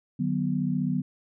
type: tone cluster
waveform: sine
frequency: 151.8 / 186.8 / 247.2 Hz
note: D#3 / F#3 / B3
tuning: -42 / +17 / +2 cents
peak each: -29 / -28 / -28 dBFS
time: 0.19-1.02 s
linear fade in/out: 10 ms
effects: none